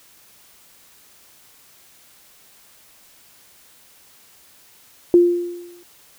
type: tone with exponential decay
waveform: sine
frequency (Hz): 349.2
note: F4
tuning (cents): 0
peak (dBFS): -6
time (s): 5.14-5.83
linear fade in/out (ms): 1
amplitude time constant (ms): 150
effects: white hiss -51 dBFS RMS until 6.18 s